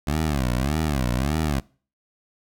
15% pulse tone with vibrato, 69.3 Hz, C#2, in tune, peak -15 dBFS, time 0.07-1.6 s, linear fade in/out 5 ms, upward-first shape sine, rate 1.7 Hz, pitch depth 240 cents each way, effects noise-tail reverb RT60 0.4 s tail -23 dB re dry

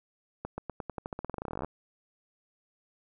accelerating click train, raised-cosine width 1 ms, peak -21 dBFS, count 25, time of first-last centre 0.45-1.646 s, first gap 130 ms, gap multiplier 0.9, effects none

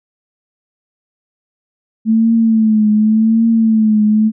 sine tone with vibrato, 220 Hz, A3, in tune, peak -8 dBFS, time 2.05-4.32 s, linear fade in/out 50 ms, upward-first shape triangle, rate 0.88 Hz, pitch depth 72 cents each way, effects none

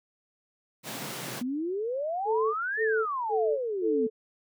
pink high-pass noise, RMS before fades -37 dBFS, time 0.83-1.43 s, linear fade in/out 50 ms, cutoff 120 Hz, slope 96 dB/octave
sine exponential two-way sweep, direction up then down, 237.4 to 1864.7 to 237.4 Hz, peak -28 dBFS, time 1.41-4.07 s, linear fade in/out 5 ms, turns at 2.82 s
sine tone bursts, 440 Hz, A4, in tune, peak -24 dBFS, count 4, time 2.25-4.1 s, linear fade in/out 50 ms, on 290 ms, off 230 ms
effects none

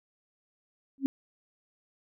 sine tone with exponential growth, 271.4 Hz, C#4, 36 cents flat, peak -18 dBFS, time 0.98-1.06 s, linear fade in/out 0 ms, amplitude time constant 16 ms, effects none

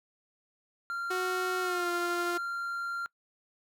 triangle tone, 1385 Hz, F6, 15 cents flat, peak -30 dBFS, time 0.9-3.06 s, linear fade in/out 0 ms
sawtooth tone with pitch glide, 368.2 to 349.3 Hz, F#4 to F4, -8 to 0 cents, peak -27 dBFS, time 1.1-2.38 s, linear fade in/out 10 ms, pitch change -92 cents, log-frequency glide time 1.61-1.89 s
effects noise-tail reverb RT60 0.1 s tail -24 dB re dry

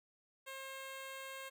10% pulse tone, 535 Hz, C5, 38 cents sharp, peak -37 dBFS, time 0.46-1.5 s, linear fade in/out 20 ms, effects none

